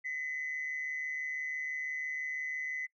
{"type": "tone with amplitude modulation", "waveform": "sine", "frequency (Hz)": 2016, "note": "B6", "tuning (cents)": 35, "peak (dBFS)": -31, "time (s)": [0.04, 2.87], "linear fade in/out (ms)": 20, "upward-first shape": "sine", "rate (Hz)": 146, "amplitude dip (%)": 60, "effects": ["noise-tail reverb RT60 0.1 s tail -21 dB re dry", "tanh soft clip ceiling -29 dBFS"]}